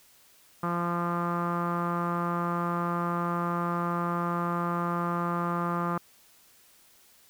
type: tone with low-pass filter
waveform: sawtooth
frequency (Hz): 172.6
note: F3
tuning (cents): -20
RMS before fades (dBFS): -29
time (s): 0.63-5.98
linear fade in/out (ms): 5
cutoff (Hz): 1200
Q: 5.8
effects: white hiss -59 dBFS RMS until 7.29 s